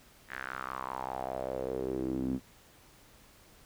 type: tone with band-pass filter sweep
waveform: sawtooth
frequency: 65.1 Hz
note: C2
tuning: 8 cents flat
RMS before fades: -36 dBFS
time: 0.28-2.4 s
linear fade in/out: 50 ms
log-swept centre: 1800 to 240 Hz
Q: 4.6
effects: pink hiss -59 dBFS RMS until 3.65 s